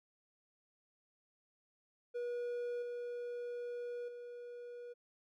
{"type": "tone with level steps", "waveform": "triangle", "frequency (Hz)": 482.9, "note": "B4", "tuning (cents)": -39, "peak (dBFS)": [-35, -38, -44], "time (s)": [2.14, 4.94], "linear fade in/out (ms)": 20, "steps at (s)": [2.82, 4.08], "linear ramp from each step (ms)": 5, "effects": []}